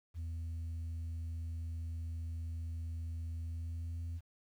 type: tone with pitch glide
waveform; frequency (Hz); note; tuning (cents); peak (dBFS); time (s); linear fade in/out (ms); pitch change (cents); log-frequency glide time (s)
sine; 82.41 to 84; E2 to E2; 0 to +33; -35; 0.14-4.21; 50; +33; 3.4-4.01
effects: tanh soft clip ceiling -37 dBFS + 11-bit